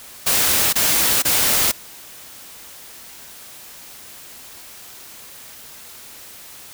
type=noise bursts; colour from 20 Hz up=white; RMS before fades=-17 dBFS; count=3; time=0.26-1.718 s; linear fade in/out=10 ms; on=470 ms; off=24 ms; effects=white hiss -40 dBFS RMS until 6.73 s